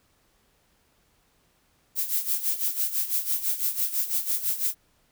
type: noise with tremolo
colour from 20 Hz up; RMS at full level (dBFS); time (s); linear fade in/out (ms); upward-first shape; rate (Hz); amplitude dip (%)
violet; -24; 1.95-4.75; 50; sine; 6; 75
effects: pink hiss -66 dBFS RMS until 5.11 s